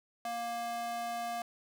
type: tone with high-pass filter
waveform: square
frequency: 234.7 Hz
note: A#3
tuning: 12 cents sharp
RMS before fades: -37 dBFS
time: 0.25-1.42 s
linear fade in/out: 2 ms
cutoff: 610 Hz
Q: 2.7
effects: none

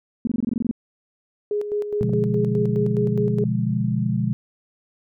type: tone bursts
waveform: sine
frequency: 233.1 Hz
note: A#3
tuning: in tune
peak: -18 dBFS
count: 11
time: 0.25-0.712 s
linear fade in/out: 2 ms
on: 22 ms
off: 22 ms
type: tone with tremolo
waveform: sine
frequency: 415.3 Hz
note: G#4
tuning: in tune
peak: -20 dBFS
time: 1.51-3.44 s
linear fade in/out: 2 ms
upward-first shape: square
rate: 4.8 Hz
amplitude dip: 55%
type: chord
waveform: sine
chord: B diminished seventh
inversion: none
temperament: equal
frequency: 123.47 / 146.83 / 174.61 / 207.7 Hz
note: B2 / D3 / F3 / Ab3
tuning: 0 / 0 / 0 / 0 cents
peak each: -23 / -28 / -26 / -24 dBFS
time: 2.01-4.33 s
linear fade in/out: 0 ms
type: clicks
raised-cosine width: 2 ms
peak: -20 dBFS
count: 2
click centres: 2.095 / 2.133 s
effects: none

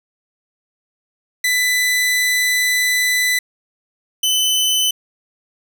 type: tone pair in turn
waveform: sawtooth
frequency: 1995 / 3028 Hz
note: B6 / F#7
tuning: +17 / +39 cents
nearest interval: perfect fifth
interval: 722 cents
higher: second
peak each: -11 dBFS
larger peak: neither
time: 1.44-3.39 / 4.23-4.91 s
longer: first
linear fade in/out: 5 ms
effects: none

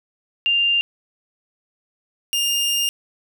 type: tone pair in turn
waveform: sine / sawtooth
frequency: 2794 / 2813 Hz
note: F7 / F7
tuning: 0 / +12 cents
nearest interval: unison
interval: 12 cents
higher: second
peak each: -15 dBFS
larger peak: neither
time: 0.46-0.81 / 2.33-2.89 s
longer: second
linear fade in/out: 0 ms
effects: none

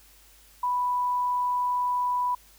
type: tone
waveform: sine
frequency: 987.8 Hz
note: B5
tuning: in tune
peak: -23 dBFS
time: 0.63-2.35 s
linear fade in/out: 5 ms
effects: added 50 Hz sine -58 dBFS peak until 2.58 s + white hiss -56 dBFS RMS until 2.58 s

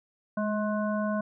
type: harmonic tone with a mistuned harmonic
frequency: 212.3 Hz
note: G#3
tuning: 38 cents sharp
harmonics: 1 / 3 / 5 / 7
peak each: -28 / -31 / -36 / -38 dBFS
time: 0.37-1.21 s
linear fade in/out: 5 ms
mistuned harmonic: 1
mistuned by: -25 cents
effects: none

